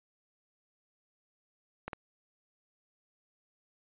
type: clicks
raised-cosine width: 0.5 ms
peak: -22 dBFS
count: 2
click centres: 1.88 / 1.932 s
effects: resampled to 8000 Hz